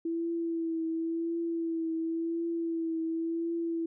sine tone with vibrato, 330.5 Hz, E4, 5 cents sharp, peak -29 dBFS, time 0.05-3.86 s, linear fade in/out 5 ms, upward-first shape triangle, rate 0.93 Hz, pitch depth 34 cents each way, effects none

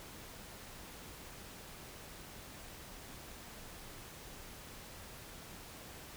silence, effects pink hiss -51 dBFS RMS until 6.16 s

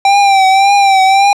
square tone with vibrato, 784 Hz, G5, in tune, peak -6 dBFS, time 0.05-1.33 s, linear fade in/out 2 ms, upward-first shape triangle, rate 1.8 Hz, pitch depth 61 cents each way, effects low-pass 6000 Hz 12 dB/octave

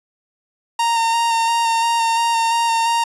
45% pulse tone with vibrato, 922 Hz, A#5, 19 cents flat, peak -15 dBFS, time 0.79-3.04 s, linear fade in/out 5 ms, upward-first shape square, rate 2.9 Hz, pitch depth 15 cents each way, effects resampled to 24000 Hz + 9-bit

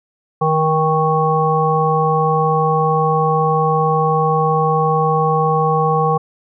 harmonic tone with a mistuned harmonic, 157.8 Hz, D#3, 25 cents sharp, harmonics 1 / 3 / 5 / 7, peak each -18 / -18 / -18 / -18 dBFS, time 0.41-6.18 s, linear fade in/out 10 ms, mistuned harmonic 1, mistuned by -16 cents, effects none

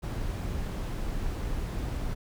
brown noise, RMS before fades -32 dBFS, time 0.02-2.15 s, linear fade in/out 20 ms, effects none

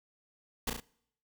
pink noise with echo, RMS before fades -32 dBFS, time 0.67-0.7 s, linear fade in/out 5 ms, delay 34 ms, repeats 3, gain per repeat -4 dB, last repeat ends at 0.802 s, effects noise-tail reverb RT60 0.7 s tail -24 dB re dry

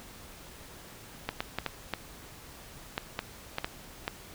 clicks, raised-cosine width 0.3 ms, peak -14 dBFS, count 10, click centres 1.29 / 1.405 / 1.586 / 1.663 / 1.937 / 2.979 / 3.191 / 3.584 / 3.645 / 4.079 s, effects pink hiss -49 dBFS RMS until 4.34 s

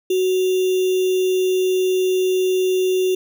sine tone with sample-and-hold, 371.5 Hz, F#4, 7 cents sharp, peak -15 dBFS, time 0.1-3.15 s, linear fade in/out 5 ms, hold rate 3150 Hz, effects none

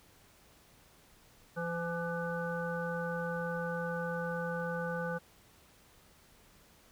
harmonic tone with a mistuned harmonic, 170 Hz, F3, 46 cents flat, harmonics 1 / 3 / 5 / 7 / 9, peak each -38 / -37 / -44 / -45 / -40 dBFS, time 1.56-5.19 s, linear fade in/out 20 ms, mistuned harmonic 9, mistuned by -42 cents, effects pink hiss -62 dBFS RMS until 6.91 s

